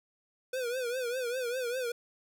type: tone with vibrato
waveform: square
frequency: 495.7 Hz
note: B4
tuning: 6 cents sharp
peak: -32 dBFS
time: 0.53-1.92 s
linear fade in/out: 5 ms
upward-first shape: triangle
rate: 5 Hz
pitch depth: 120 cents each way
effects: none